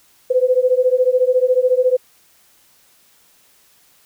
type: beating tone pair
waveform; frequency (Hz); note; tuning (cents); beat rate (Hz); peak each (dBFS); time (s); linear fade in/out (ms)
sine; 500 / 514; B4 / C5; +21 / -31; 14; -15; 0.3-1.97; 10
effects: white hiss -54 dBFS RMS until 4.05 s